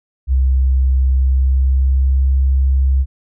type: tone with pitch glide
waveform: sine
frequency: 65.41 to 66.67 Hz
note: C2 to C2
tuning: 0 to +33 cents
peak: -10 dBFS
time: 0.27-3.06 s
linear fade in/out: 50 ms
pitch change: +33 cents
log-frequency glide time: 1.08-2.32 s
effects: none